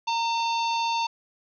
harmonic tone with a mistuned harmonic, 897 Hz, A5, 33 cents sharp, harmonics 1 / 3 / 4 / 5 / 6 / 7, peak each -24 / -33 / -35 / -35 / -46 / -44 dBFS, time 0.07-1.07 s, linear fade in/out 10 ms, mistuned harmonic 1, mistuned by +51 cents, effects none

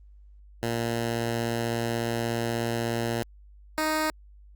10% pulse tone pair in turn, 116.54 / 311.1 Hz, A#2 / D#4, 0 / 0 cents, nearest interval octave + perfect fourth, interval 1700 cents, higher second, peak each -18 / -16 dBFS, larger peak second, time 0.63-3.23 / 3.78-4.1 s, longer first, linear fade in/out 0 ms, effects added 50 Hz sine -48 dBFS peak until 4.55 s + Opus 32 kbps

